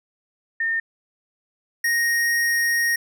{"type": "tone pair in turn", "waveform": ["sine", "square"], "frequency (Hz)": [1820, 1866.8], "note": ["A#6", "A#6"], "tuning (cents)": [-42, 2], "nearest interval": "unison", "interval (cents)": 44, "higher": "second", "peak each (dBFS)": [-20, -19], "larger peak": "second", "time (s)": [[0.6, 0.8], [1.84, 2.96]], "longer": "second", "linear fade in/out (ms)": 5, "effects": []}